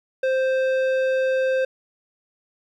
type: tone with low-pass filter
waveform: square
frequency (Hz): 523.3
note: C5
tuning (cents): 0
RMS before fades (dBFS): -21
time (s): 0.23-1.65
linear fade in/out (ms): 5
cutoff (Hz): 2300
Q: 0.66
effects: 10-bit